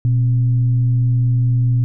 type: tone with frequency modulation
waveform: sine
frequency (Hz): 120.9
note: B2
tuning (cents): -36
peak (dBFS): -12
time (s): 0.05-1.84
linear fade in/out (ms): 0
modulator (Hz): 147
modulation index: 0.22
effects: none